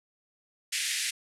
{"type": "band-pass noise", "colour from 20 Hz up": "pink", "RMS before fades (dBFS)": -31, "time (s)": [0.72, 1.11], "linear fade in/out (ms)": 10, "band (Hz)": [1800, 11000], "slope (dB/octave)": 48, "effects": []}